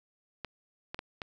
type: clicks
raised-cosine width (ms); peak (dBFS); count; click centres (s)
0.3; -21; 4; 0.447 / 0.945 / 0.991 / 1.218
effects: none